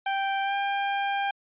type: tone with pitch glide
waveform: sawtooth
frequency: 784 to 797.2 Hz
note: G5 to G5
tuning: 0 to +29 cents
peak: -21 dBFS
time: 0.06-1.31 s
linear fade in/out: 5 ms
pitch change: +29 cents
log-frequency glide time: 0.43-0.54 s
effects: resampled to 8000 Hz